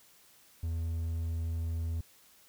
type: tone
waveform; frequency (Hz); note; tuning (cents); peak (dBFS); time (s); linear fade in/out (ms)
triangle; 82.41; E2; 0; -29; 0.63-2.01; 5
effects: white hiss -61 dBFS RMS until 2.48 s

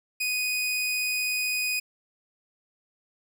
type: tone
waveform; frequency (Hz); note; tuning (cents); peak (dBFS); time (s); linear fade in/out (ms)
sawtooth; 2489; D#7; 0; -22; 0.2-1.8; 10
effects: none

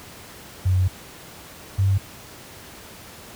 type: tone pair in turn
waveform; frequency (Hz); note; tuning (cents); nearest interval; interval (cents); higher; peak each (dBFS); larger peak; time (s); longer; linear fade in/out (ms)
sine; 92.5 / 97.29; F#2 / G2; 0 / -13; minor second; 87; second; -15; neither; 0.65-0.88 / 1.78-1.98; first; 10
effects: pink hiss -42 dBFS RMS until 3.35 s + high-pass 60 Hz 12 dB/octave

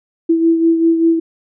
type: beating tone pair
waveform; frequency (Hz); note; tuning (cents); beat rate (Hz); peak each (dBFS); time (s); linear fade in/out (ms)
sine; 329.6 / 334.7; E4 / E4; 0 / +26; 5.1; -10 / -19; 0.29-1.2; 10
effects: none

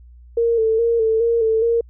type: tone with vibrato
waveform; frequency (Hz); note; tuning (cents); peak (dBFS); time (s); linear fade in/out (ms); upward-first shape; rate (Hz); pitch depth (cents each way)
sine; 454.4; A#4; -44; -14; 0.37-1.81; 5; square; 2.4; 40
effects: added 60 Hz sine -41 dBFS peak until 1.89 s

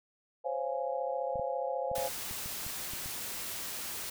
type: chord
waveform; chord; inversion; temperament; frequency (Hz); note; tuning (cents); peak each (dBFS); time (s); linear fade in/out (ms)
sine; Db major seventh; third; just; 519.7 / 554.4 / 693 / 831.5; C5 / Db5 / F5 / Ab5; -12 / 0 / -14 / +2; -35 / -37 / -38 / -38; 0.44-2.09; 20
type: clicks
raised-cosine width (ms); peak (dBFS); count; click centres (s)
5; -33; 9; 1.357 / 1.396 / 1.915 / 1.982 / 2.311 / 2.46 / 2.665 / 2.935 / 3.06
type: noise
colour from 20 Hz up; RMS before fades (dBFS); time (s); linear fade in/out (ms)
white; -39; 1.95-4.1; 5
effects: none

